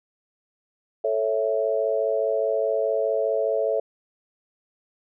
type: chord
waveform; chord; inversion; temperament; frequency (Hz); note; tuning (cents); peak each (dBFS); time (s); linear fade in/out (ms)
sine; A major; none; equal; 440 / 554.4 / 659.3; A4 / C#5 / E5; 0 / 0 / 0; -25; 1.04-3.8; 5
effects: none

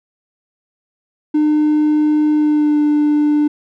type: tone with pitch glide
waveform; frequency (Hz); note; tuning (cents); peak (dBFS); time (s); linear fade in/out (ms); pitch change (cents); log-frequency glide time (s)
triangle; 302.5 to 297.3; D#4 to D4; -49 to +21; -8; 1.34-3.48; 10; -30; 2.33-2.8
effects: tanh soft clip ceiling -5 dBFS

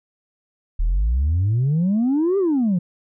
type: exponential two-way sweep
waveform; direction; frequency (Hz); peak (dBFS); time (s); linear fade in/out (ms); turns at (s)
sine; up then down; 36.38 to 406.3 to 167.5; -14; 0.79-2.79; 10; 2.38
effects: tanh soft clip ceiling -14 dBFS

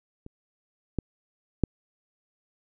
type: clicks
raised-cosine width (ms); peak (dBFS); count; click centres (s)
3; -29 / -14 / -8; 3; 0.264 / 0.987 / 1.637
effects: none

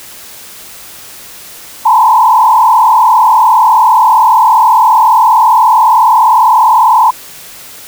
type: tone with frequency modulation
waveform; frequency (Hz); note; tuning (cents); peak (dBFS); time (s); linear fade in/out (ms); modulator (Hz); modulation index
sine; 941; A#5; +16; -3; 1.85-7.11; 10; 39.8; 2.1
effects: white hiss -31 dBFS RMS until 7.87 s

